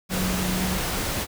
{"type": "tone in noise", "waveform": "sine", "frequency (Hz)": 185, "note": "F#3", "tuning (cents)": 0, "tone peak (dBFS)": -25, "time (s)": [0.09, 0.8], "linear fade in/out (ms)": 50, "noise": "pink", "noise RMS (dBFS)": -27, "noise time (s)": [0.09, 1.27], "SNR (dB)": -1, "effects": []}